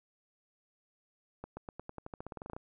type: accelerating click train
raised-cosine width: 1 ms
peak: -28 dBFS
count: 17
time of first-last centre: 1.44-2.565 s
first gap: 130 ms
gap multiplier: 0.91
effects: none